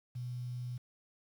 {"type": "tone with quantisation", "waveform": "sine", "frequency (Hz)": 123.47, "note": "B2", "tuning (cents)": 0, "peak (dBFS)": -37, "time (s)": [0.15, 0.78], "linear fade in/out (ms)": 10, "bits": 10, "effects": []}